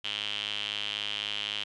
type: tone with band-pass filter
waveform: sawtooth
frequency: 103.83 Hz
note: G#2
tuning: in tune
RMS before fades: -34 dBFS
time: 0.04-1.64 s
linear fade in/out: 10 ms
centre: 3100 Hz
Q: 7.6
effects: resampled to 24000 Hz